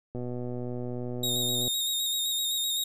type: click train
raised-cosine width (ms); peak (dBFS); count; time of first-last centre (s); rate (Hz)
2; -23; 189; 0.15-1.678; 123
type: tone with vibrato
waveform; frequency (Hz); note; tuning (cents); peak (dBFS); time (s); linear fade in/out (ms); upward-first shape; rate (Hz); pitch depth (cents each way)
sawtooth; 3729; A#7; 0; -24; 1.23-2.84; 5; square; 7.8; 29
effects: none